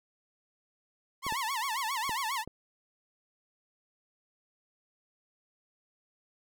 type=tone with vibrato; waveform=sawtooth; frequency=986 Hz; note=B5; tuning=3 cents flat; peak=-27 dBFS; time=1.22-2.45 s; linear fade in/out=50 ms; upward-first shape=sine; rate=7.4 Hz; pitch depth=230 cents each way
type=clicks; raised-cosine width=2 ms; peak=-27 dBFS; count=4; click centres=1.266 / 1.324 / 2.094 / 2.476 s
effects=none